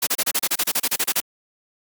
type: noise bursts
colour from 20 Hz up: white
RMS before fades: -20 dBFS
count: 15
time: 0.02-1.205 s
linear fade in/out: 10 ms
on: 51 ms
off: 30 ms
effects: high-pass 200 Hz 12 dB/octave + Opus 48 kbps